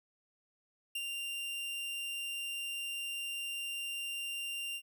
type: tone with ADSR envelope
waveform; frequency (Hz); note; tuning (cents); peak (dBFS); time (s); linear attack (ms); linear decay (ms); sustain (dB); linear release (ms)
45% pulse; 2785; F7; -5; -34; 0.95-4.82; 6; 44; -3; 65
effects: none